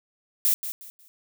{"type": "noise with echo", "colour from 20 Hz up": "violet", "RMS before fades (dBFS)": -21, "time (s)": [0.45, 0.54], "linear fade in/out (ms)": 0, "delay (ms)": 180, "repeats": 3, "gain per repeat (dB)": -11, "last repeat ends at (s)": 1.08, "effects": []}